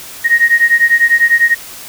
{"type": "beating tone pair", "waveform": "sine", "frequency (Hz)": [1864.7, 1874.7], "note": ["A#6", "A#6"], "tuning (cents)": [0, 9], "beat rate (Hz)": 10, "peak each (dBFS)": -10, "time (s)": [0.24, 1.55], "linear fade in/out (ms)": 20, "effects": ["white hiss -31 dBFS RMS until 1.88 s"]}